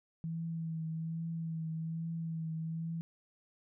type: tone with vibrato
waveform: sine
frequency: 162.9 Hz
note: E3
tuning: 20 cents flat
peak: -35 dBFS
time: 0.24-3.01 s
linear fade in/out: 0 ms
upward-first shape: triangle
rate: 1.2 Hz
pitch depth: 31 cents each way
effects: none